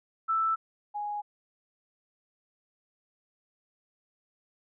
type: tone pair in turn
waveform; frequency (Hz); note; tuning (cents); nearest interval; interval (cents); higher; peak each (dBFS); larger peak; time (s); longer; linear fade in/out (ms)
sine; 1322 / 829.4; E6 / G#5; +5 / -3; minor sixth; 808; first; -24 / -31; first; 0.28-0.56 / 0.94-1.22; neither; 20
effects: none